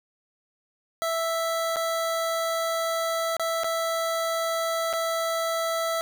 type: tone with dropouts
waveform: 25% pulse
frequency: 659.3 Hz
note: E5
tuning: in tune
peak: -21 dBFS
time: 1.02-6.01 s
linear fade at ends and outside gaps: 0 ms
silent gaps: 1.76-1.767 / 3.367-3.396 / 3.635-3.643 / 4.929-4.935 s
effects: none